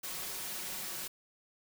white noise with comb filter, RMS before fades -40 dBFS, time 0.03-1.08 s, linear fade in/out 10 ms, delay 5.4 ms, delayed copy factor +0.7, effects none

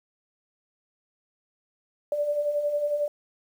sine beating tone pair, 577 / 588 Hz, D5 / D5, -31 / +2 cents, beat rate 11 Hz, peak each -33 / -24 dBFS, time 2.12-3.08 s, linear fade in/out 2 ms, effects 9-bit

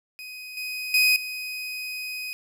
30% pulse tone with level steps, 2506 Hz, D#7, 12 cents sharp, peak -34 / -27 / -14 / -28 dBFS, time 0.19-2.33 s, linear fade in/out 0 ms, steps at 0.57 / 0.94 / 1.16 s, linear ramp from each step 2 ms, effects none

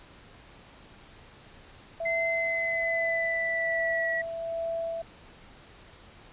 sine tone with tremolo, 664 Hz, E5, 12 cents sharp, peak -28 dBFS, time 2-5.02 s, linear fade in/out 5 ms, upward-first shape sine, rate 1.2 Hz, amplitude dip 40%
sine tone with pitch glide, 2062 to 1935.1 Hz, C7 to B6, -26 to -36 cents, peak -27 dBFS, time 2.05-4.22 s, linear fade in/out 10 ms, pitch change -110 cents, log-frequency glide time 2.28-4.08 s
effects pink hiss -52 dBFS RMS until 6.32 s + resampled to 8000 Hz

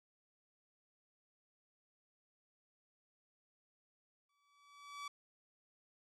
sawtooth tone with exponential growth, 1148 Hz, D6, 40 cents flat, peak -38 dBFS, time 4.29-5.08 s, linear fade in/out 5 ms, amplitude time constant 170 ms, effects low-pass 7000 Hz 12 dB/octave

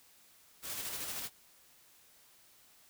white noise with tremolo, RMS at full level -39 dBFS, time 0.62-1.3 s, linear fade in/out 50 ms, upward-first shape square, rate 13 Hz, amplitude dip 30%, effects white hiss -63 dBFS RMS until 2.89 s

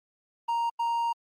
triangle tone bursts at uneven times, 933 Hz, A#5, 1 cent sharp, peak -23 dBFS, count 2, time 0.48-0.7 / 0.79-1.13 s, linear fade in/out 10 ms, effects Opus 32 kbps

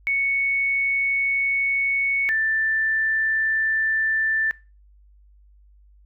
sine tone pair in turn, 2217 / 1770.3 Hz, C#7 / A6, 0 / +10 cents, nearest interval major third, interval 390 cents, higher first, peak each -19 dBFS, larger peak neither, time 0.07-2.29 / 2.29-4.51 s, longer neither, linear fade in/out 0 ms, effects noise-tail reverb RT60 0.3 s tail -20 dB re dry + added 50 Hz sine -50 dBFS peak until 6.05 s

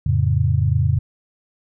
sine chord, F augmented, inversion none, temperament equal, 87.31 / 110 / 138.59 Hz, F2 / A2 / C#3, 0 / 0 / 0 cents, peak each -19 dBFS, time 0.06-0.99 s, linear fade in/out 5 ms, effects none

